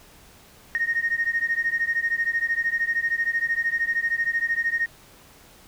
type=beating tone pair; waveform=sine; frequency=1850 / 1863 Hz; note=A#6 / A#6; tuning=-14 / -2 cents; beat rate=13 Hz; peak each=-24 dBFS; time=0.75-4.86 s; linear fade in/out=0 ms; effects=tanh soft clip ceiling -14 dBFS + pink hiss -51 dBFS RMS until 5.67 s